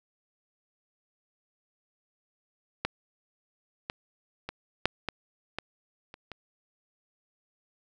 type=clicks; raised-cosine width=0.3 ms; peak=-11 / -16 / -19 / -6 / -14 / -16 / -28 / -24 dBFS; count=8; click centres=2.85 / 3.899 / 4.49 / 4.856 / 5.087 / 5.586 / 6.141 / 6.317 s; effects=none